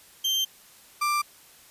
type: tone pair in turn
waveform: 35% pulse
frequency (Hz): 3145 / 1182.1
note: G7 / D6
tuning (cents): +5 / +11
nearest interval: octave + perfect fourth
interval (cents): 1694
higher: first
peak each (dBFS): -21 / -21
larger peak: neither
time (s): 0.24-0.45 / 1.01-1.22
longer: neither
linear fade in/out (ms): 10
effects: white hiss -53 dBFS RMS until 1.7 s + resampled to 32000 Hz